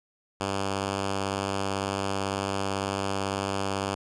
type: tone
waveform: 5% pulse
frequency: 98 Hz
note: G2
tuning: in tune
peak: -16 dBFS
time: 0.4-3.95 s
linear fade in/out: 10 ms
effects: resampled to 22050 Hz